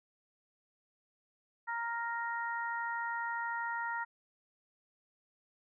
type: harmonic tone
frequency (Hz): 466.2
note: A#4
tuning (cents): 0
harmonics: 2 / 3 / 4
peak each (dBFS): -37 / -39 / -40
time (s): 1.67-4.05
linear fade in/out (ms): 20
effects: none